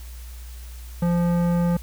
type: tone with tanh clipping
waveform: sine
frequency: 173.1 Hz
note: F3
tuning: 15 cents flat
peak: -20 dBFS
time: 1.02-1.77 s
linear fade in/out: 5 ms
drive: 15 dB
effects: added 60 Hz sine -35 dBFS peak until 1.82 s + white hiss -48 dBFS RMS until 1.82 s